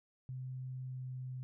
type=tone with pitch glide; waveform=sine; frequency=129 to 128.26 Hz; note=C3 to C3; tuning=-24 to -34 cents; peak=-40 dBFS; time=0.29-1.43 s; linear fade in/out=0 ms; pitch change=-10 cents; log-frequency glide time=0.82-1.21 s; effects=none